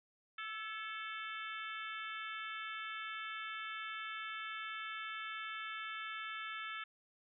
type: harmonic tone with a mistuned harmonic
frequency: 441.3 Hz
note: A4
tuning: 5 cents sharp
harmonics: 3 / 4 / 5 / 6 / 7 / 8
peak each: -45 / -47 / -49 / -51 / -52 / -53 dBFS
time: 0.38-6.84 s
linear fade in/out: 5 ms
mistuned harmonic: 4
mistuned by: -52 cents
effects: none